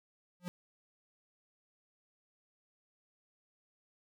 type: tone with exponential growth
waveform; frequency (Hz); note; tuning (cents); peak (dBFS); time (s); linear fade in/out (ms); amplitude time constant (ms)
square; 178.3; F3; +36; -34; 0.4-0.48; 0; 17
effects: none